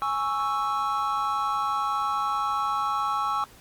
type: chord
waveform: triangle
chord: C# minor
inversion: second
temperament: equal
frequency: 830.6 / 1108.7 / 1318.5 Hz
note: G#5 / C#6 / E6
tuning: 0 / 0 / 0 cents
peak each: -28 / -26 / -26 dBFS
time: 0.02-3.44 s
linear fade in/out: 0 ms
effects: pink hiss -52 dBFS RMS until 3.6 s + Opus 32 kbps